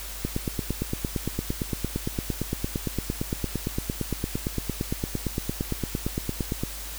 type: click train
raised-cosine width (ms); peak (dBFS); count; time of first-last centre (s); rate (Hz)
3; -13; 57; 0.25-6.635; 8.77
effects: added 50 Hz sine -38 dBFS peak until 6.98 s + white hiss -38 dBFS RMS until 6.98 s